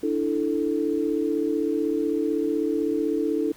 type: chord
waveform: sine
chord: D suspended second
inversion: none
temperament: equal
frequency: 293.7 / 329.6 / 440 Hz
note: D4 / E4 / A4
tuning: 0 / 0 / 0 cents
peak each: -26 dBFS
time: 0.03-3.52 s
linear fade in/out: 5 ms
effects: pink hiss -51 dBFS RMS until 3.56 s